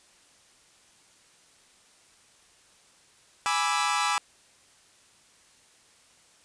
sawtooth chord, E dominant seventh, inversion first, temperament equal, 830.6 / 987.8 / 1174.7 / 1318.5 Hz, G#5 / B5 / D6 / E6, 0 / 0 / 0 / 0 cents, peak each -26 dBFS, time 3.46-4.18 s, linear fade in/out 0 ms, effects white hiss -59 dBFS RMS until 6.44 s + resampled to 22050 Hz

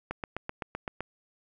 click train, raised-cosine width 0.5 ms, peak -18 dBFS, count 8, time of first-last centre 0.11-1.006 s, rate 7.81 Hz, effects none

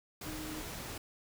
sine tone in noise, 310 Hz, D#4, 6 cents flat, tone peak -42 dBFS, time 0.26-0.62 s, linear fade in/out 5 ms, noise pink, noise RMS -43 dBFS, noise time 0.21-0.98 s, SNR -2 dB, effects none

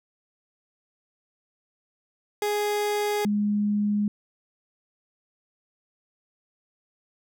30% pulse / sine tone pair in turn, 415.3 / 207.1 Hz, G#4 / G#3, 0 / -5 cents, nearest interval octave, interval 1205 cents, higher first, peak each -21 dBFS, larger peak neither, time 2.42-3.25 / 3.25-4.08 s, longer neither, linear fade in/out 2 ms, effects none

